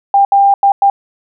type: tone bursts at uneven times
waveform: sine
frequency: 796 Hz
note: G5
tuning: 26 cents sharp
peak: -5 dBFS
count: 4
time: 0.14-0.25 / 0.32-0.54 / 0.63-0.72 / 0.82-0.9 s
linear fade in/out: 2 ms
effects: none